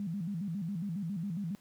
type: tone with vibrato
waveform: sine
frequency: 182.8 Hz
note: F#3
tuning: 21 cents flat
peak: -33 dBFS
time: 0-1.55 s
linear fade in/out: 0 ms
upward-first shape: square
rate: 7.3 Hz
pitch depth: 180 cents each way
effects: pink hiss -64 dBFS RMS until 1.6 s + high-pass 80 Hz 12 dB/octave